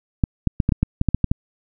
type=clicks; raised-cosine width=5 ms; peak=-4 dBFS; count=11; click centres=0.238 / 0.473 / 0.602 / 0.691 / 0.722 / 0.83 / 1.014 / 1.087 / 1.146 / 1.243 / 1.315 s; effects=none